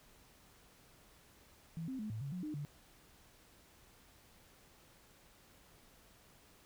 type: tone with pitch steps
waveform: sine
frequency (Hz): 164.5 / 262.5 / 214 / 109.6 / 139.2 / 180.9 / 304.4 / 145.4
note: E3 / C4 / A3 / A2 / C#3 / F#3 / D#4 / D3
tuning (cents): -3 / +6 / -48 / -6 / +8 / -39 / -38 / -17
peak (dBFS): -39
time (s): 1.77-2.65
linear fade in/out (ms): 0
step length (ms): 110
effects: pink hiss -64 dBFS RMS until 6.65 s